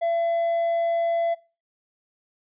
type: tone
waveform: triangle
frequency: 675 Hz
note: E5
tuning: 41 cents sharp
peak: -19 dBFS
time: 0.01-1.35 s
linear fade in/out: 20 ms
effects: noise-tail reverb RT60 0.3 s tail -20 dB re dry + resampled to 8000 Hz